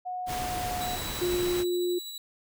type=tone with pitch glide; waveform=sine; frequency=730 to 723.3 Hz; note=F#5 to F#5; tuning=-24 to -39 cents; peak=-31 dBFS; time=0.05-0.97 s; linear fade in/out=20 ms; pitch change=-15 cents; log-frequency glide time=0.3-0.7 s
type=noise; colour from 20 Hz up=pink; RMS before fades=-35 dBFS; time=0.26-1.65 s; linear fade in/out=50 ms
type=tone with tremolo; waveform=sawtooth; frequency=3926 Hz; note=B7; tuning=11 cents flat; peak=-33 dBFS; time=0.81-2.18 s; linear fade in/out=2 ms; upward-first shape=sine; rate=12 Hz; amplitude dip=30%
type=tone; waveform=sine; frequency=355.3 Hz; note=F4; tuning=30 cents sharp; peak=-25 dBFS; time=1.21-1.99 s; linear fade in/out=10 ms
effects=none